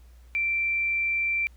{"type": "tone", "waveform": "sine", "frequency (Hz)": 2349, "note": "D7", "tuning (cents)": 0, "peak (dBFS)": -23, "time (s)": [0.35, 1.47], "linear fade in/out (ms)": 0, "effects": ["added 60 Hz sine -48 dBFS peak until 1.56 s", "pink hiss -64 dBFS RMS until 1.56 s"]}